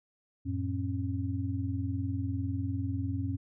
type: tone cluster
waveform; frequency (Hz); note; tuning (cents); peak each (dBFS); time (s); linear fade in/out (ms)
sine; 91.1 / 111.1 / 271.7; F#2 / A2 / C#4; -26 / +17 / -35; -33 / -35 / -35; 0.45-3.37; 20
effects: none